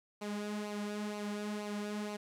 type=tone with flanger; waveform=sawtooth; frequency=208.1 Hz; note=G#3; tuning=4 cents sharp; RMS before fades=-39 dBFS; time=0.21-2.17 s; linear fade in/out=10 ms; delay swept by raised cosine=0.57 to 3.87 ms; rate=2.1 Hz; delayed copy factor=-0.6; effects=low-pass 10000 Hz 12 dB/octave + 11-bit